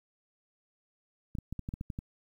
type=clicks; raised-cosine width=5 ms; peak=-24 dBFS; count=9; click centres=1.352 / 1.386 / 1.526 / 1.593 / 1.689 / 1.739 / 1.811 / 1.902 / 1.989 s; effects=10-bit